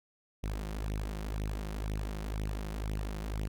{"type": "tone with flanger", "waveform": "sawtooth", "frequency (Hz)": 52.1, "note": "G#1", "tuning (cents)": 6, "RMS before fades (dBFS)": -36, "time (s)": [0.43, 3.48], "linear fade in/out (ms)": 10, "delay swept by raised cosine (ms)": [0.32, 5.72], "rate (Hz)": 2, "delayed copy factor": 0.75, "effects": []}